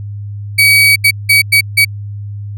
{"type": "tone bursts at uneven times", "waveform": "35% pulse", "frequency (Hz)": 2268, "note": "C#7", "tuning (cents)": 39, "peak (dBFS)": -3, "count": 5, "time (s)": [[0.58, 0.96], [1.04, 1.11], [1.29, 1.42], [1.52, 1.61], [1.77, 1.85]], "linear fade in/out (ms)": 10, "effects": ["added 102 Hz sine -21 dBFS peak until 2.57 s"]}